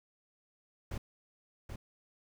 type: noise with echo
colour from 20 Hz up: brown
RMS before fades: -38 dBFS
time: 0.91-0.98 s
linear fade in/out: 5 ms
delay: 780 ms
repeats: 1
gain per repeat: -5 dB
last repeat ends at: 1.76 s
effects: none